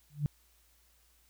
sine tone with exponential growth, 146.7 Hz, D3, 2 cents flat, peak -23 dBFS, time 0.1-0.26 s, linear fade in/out 0 ms, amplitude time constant 34 ms, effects added 57 Hz sine -68 dBFS peak until 1.29 s + white hiss -68 dBFS RMS until 1.29 s

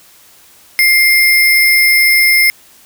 sine tone with sample-and-hold, 2109 Hz, C7, 13 cents sharp, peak -6 dBFS, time 0.79-2.5 s, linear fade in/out 0 ms, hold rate 7350 Hz, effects white hiss -44 dBFS RMS until 2.85 s

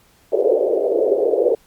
pink band-pass noise, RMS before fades -17 dBFS, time 0.32-1.55 s, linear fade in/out 5 ms, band 390 to 570 Hz, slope 48 dB/octave, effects pink hiss -55 dBFS RMS until 1.66 s + Opus 48 kbps

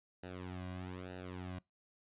sawtooth tone with flanger, 91.4 Hz, F#2, 21 cents flat, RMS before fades -45 dBFS, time 0.23-1.59 s, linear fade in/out 5 ms, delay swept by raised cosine 0.9 to 2.3 ms, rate 1.1 Hz, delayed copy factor -1, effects noise-tail reverb RT60 0.2 s tail -24 dB re dry + resampled to 8000 Hz

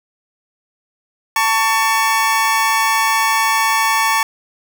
25% pulse tone pair together, 892 / 1123.8 Hz, A5 / C#6, +23 / +23 cents, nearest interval major third, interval 400 cents, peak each -12 / -13 dBFS, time 1.36-4.23 s, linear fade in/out 2 ms, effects none

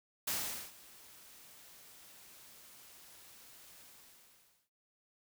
white noise with ADSR envelope, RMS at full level -35 dBFS, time 0.27-4.7 s, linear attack 8 ms, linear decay 430 ms, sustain -22 dB, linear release 880 ms, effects none

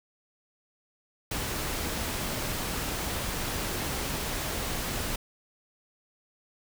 pink noise, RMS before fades -32 dBFS, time 1.31-5.16 s, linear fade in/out 5 ms, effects none

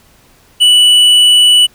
sine tone with hard clipping, 2960 Hz, F#7, in tune, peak -5 dBFS, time 0.6-1.67 s, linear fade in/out 20 ms, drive 6 dB, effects pink hiss -47 dBFS RMS until 1.74 s

